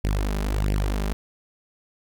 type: tone with flanger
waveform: sawtooth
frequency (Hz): 50.6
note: G#1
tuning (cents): -44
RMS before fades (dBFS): -24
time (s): 0.04-1.13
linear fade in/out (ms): 0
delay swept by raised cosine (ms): 0.38 to 5.08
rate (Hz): 1.5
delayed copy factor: +0.8
effects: none